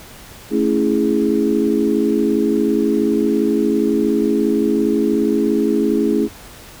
sine chord, A major seventh, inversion none, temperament equal, 220 / 277.2 / 329.6 / 415.3 Hz, A3 / C#4 / E4 / G#4, 0 / 0 / 0 / 0 cents, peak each -19 dBFS, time 0.5-6.29 s, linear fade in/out 50 ms, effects pink hiss -39 dBFS RMS until 6.8 s

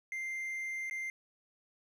triangle tone with dropouts, 2093 Hz, C7, in tune, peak -34 dBFS, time 0.12-1.1 s, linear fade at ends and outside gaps 1 ms, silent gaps 0.898-0.91 s, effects none

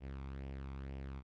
sawtooth tone with flanger, 67.6 Hz, C#2, 43 cents flat, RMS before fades -45 dBFS, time 0-1.23 s, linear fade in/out 50 ms, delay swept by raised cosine 0.36 to 0.88 ms, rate 2.1 Hz, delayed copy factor +0.5, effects low-pass 3000 Hz 12 dB/octave

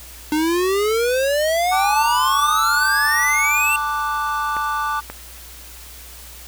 square exponential sweep, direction up, 299.6 to 2744 Hz, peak -17 dBFS, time 0.32-3.76 s, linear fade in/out 2 ms
triangle chord, D major, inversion second, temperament equal, 880 / 1174.7 / 1480 Hz, A5 / D6 / F#6, 0 / 0 / 0 cents, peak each -23 / -20 / -25 dBFS, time 1.71-5.01 s, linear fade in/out 20 ms
clicks, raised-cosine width 0.5 ms, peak -15 dBFS, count 2, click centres 4.567 / 5.1 s
effects added 60 Hz sine -41 dBFS peak until 6.47 s + white hiss -40 dBFS RMS until 6.47 s

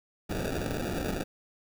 white noise with sample-and-hold, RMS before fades -32 dBFS, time 0.29-1.24 s, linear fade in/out 10 ms, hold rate 1050 Hz, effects none

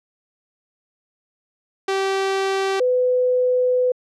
sawtooth / sine tone pair in turn, 387.5 / 501.6 Hz, G4 / B4, -20 / +27 cents, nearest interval major third, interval 447 cents, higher second, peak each -15 dBFS, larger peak neither, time 1.88-2.8 / 2.8-3.92 s, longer second, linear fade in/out 5 ms, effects low-pass 6000 Hz 12 dB/octave

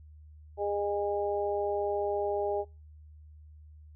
harmonic tone, 203.8 Hz, G#3, 32 cents flat, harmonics 2 / 3 / 4, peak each -31 / -33 / -34 dBFS, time 0.57-2.65 s, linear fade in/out 50 ms, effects noise-tail reverb RT60 0.3 s tail -26 dB re dry + added 76 Hz sine -49 dBFS peak until 3.95 s

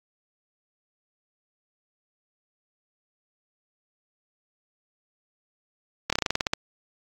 slowing click train, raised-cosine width 0.2 ms, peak -6 dBFS, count 11, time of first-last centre 6.1-6.535 s, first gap 26 ms, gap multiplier 1.11, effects AAC 64 kbps

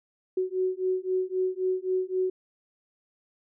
sine beating tone pair, 370 / 373.8 Hz, F#4 / F#4, 0 / +18 cents, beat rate 3.8 Hz, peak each -28 dBFS, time 0.37-2.3 s, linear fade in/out 5 ms, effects none

